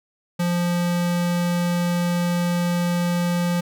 square tone, 174.61 Hz, F3, in tune, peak -20 dBFS, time 0.39-3.61 s, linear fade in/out 10 ms, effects none

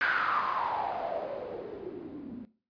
blue noise with low-pass filter sweep, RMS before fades -33 dBFS, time 0.01-2.45 s, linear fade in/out 0 ms, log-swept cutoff 1600 to 230 Hz, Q 7.2, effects noise-tail reverb RT60 0.4 s tail -17 dB re dry + resampled to 11025 Hz

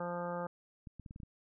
harmonic tone, 174.61 Hz, F3, in tune, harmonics 1 / 2 / 3 / 4 / 5 / 6 / 7 / 8 / 9, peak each -42 / -49 / -39 / -49 / -43 / -54 / -45 / -54 / -52 dBFS, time 0-0.47 s, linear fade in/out 5 ms
clicks, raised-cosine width 5 ms, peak -35 dBFS, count 7, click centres 0.872 / 0.997 / 1.062 / 1.109 / 1.161 / 1.202 / 1.233 s
effects none

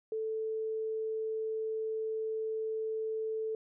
sine tone, 440 Hz, A4, in tune, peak -32 dBFS, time 0.12-3.55 s, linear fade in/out 2 ms, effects none

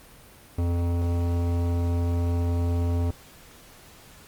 sine tone with hard clipping, 86.2 Hz, F2, 22 cents flat, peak -24 dBFS, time 0.58-3.11 s, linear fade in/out 5 ms, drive 16 dB, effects pink hiss -50 dBFS RMS until 4.27 s + Opus 32 kbps

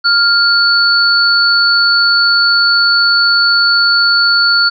sine tone pair together, 1400 / 4452 Hz, F6 / C#8, +4 / +7 cents, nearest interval octave + minor sixth, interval 2003 cents, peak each -10 dBFS, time 0.04-4.7 s, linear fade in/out 20 ms, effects none

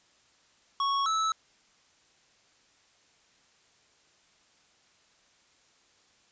square tone pair in turn, 1108.7 / 1306.6 Hz, C#6 / E6, 0 / -16 cents, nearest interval minor third, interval 284 cents, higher second, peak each -26 dBFS, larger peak neither, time 0.8-1.06 / 1.06-1.32 s, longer neither, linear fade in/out 2 ms, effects white hiss -64 dBFS RMS until 6.31 s + resampled to 16000 Hz

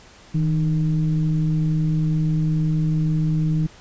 sine tone with frequency modulation, 158.1 Hz, D#3, 28 cents sharp, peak -17 dBFS, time 0.34-3.67 s, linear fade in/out 10 ms, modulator 147 Hz, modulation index 0.5, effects pink hiss -47 dBFS RMS until 3.8 s + resampled to 16000 Hz

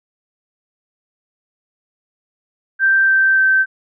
sine tone with pitch steps, 1568 / 1559 / 1550 Hz, G6 / G6 / G6, 0 / -10 / -20 cents, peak -10 dBFS, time 2.79-3.66 s, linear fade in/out 50 ms, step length 290 ms, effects none

